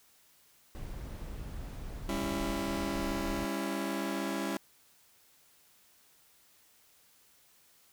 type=noise; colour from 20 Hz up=brown; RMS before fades=-41 dBFS; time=0.75-3.45 s; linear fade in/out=0 ms
type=chord; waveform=sawtooth; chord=C# diminished; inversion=second; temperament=just; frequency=199.57 / 277.2 / 332.6 Hz; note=G3 / C#4 / E4; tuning=+31 / 0 / +16 cents; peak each=-33 dBFS; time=2.09-4.57 s; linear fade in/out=0 ms
effects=white hiss -64 dBFS RMS until 7.92 s